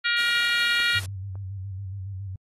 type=harmonic tone; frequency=473.6 Hz; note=A#4; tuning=27 cents sharp; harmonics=3 / 4 / 5 / 6 / 7 / 8 / 9; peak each=-25 / -27 / -29 / -31 / -32 / -33 / -34 dBFS; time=0.04-1 s; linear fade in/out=20 ms
type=noise; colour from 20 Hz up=white; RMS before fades=-39 dBFS; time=0.18-1.06 s; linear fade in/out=2 ms
type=clicks; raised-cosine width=1 ms; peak=-28 / -34 dBFS; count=2; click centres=0.802 / 1.355 s
type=tone with vibrato; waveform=sine; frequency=96.5 Hz; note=G2; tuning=27 cents flat; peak=-31 dBFS; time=0.95-2.36 s; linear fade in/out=5 ms; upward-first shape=square; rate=7.2 Hz; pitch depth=52 cents each way
effects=AAC 32 kbps